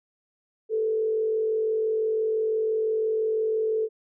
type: tone with frequency modulation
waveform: sine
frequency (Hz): 440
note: A4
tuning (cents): 0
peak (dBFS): -22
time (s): 0.69-3.89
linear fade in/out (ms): 50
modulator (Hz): 45.9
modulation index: 0.39
effects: none